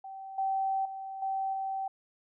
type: tone with level steps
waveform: sine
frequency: 773 Hz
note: G5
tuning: 24 cents flat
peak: -40 / -27 / -37 / -29 / -31 dBFS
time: 0.04-1.88 s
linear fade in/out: 5 ms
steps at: 0.38 / 0.85 / 1.22 / 1.53 s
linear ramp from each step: 5 ms
effects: none